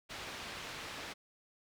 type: low-pass noise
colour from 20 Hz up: white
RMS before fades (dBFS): -45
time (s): 0.09-1.14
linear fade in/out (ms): 20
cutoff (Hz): 3400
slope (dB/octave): 12
effects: none